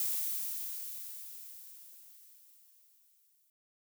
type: noise with exponential decay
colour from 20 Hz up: violet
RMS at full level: -32 dBFS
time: 0-3.5 s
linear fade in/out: 1 ms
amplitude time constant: 760 ms
effects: none